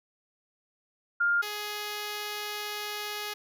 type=tone pair in turn; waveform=sine / 5% pulse; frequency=1405 / 417.7 Hz; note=F6 / G#4; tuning=+10 / +10 cents; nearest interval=octave + major sixth; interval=2100 cents; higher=first; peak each=-22 dBFS; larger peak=neither; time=1.2-1.42 / 1.42-3.34 s; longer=second; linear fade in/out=10 ms; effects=none